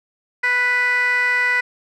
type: tone with band-pass filter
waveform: 15% pulse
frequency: 493.9 Hz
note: B4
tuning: in tune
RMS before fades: -18 dBFS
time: 0.43-1.61 s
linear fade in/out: 10 ms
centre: 1900 Hz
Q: 4.6
effects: none